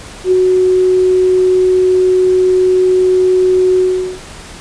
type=tone with ADSR envelope; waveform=sine; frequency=369.6 Hz; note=F#4; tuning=2 cents flat; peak=-5 dBFS; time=0.24-4.2 s; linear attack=79 ms; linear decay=11 ms; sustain=-2 dB; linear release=410 ms; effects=pink hiss -32 dBFS RMS until 4.6 s + resampled to 22050 Hz